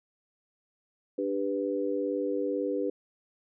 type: chord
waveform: sine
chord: G major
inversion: second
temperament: equal with one note detuned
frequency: 293.7 / 395.9 / 493.9 Hz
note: D4 / G4 / B4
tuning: 0 / +17 / 0 cents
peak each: -32 / -32 / -31 dBFS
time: 1.18-2.9 s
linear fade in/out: 5 ms
effects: none